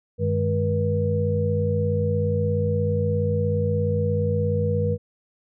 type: tone cluster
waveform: sine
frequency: 97.5 / 154.4 / 206.7 / 481.5 Hz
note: G2 / D#3 / G#3 / B4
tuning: -9 / -13 / -8 / -44 cents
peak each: -23 / -27 / -30 / -24 dBFS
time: 0.18-4.98 s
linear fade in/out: 50 ms
effects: none